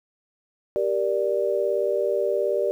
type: chord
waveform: sine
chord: G minor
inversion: none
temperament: just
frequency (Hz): 392 / 470.4 / 588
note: G4 / Bb4 / D5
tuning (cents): 0 / +16 / +2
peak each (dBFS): -25 / -26 / -24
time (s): 0.76-2.71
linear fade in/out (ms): 0
effects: 9-bit